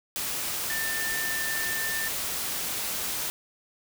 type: tone in noise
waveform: sine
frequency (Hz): 1787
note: A6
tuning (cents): +26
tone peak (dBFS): -30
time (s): 0.7-2.08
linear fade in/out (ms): 0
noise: white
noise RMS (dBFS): -31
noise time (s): 0.16-3.3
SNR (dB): -2
effects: none